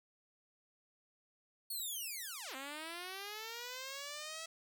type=linear two-way sweep; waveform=5% pulse; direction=down then up; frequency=4435 to 259.6 to 656 Hz; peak=-32 dBFS; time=1.7-4.46 s; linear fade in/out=5 ms; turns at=2.55 s; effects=none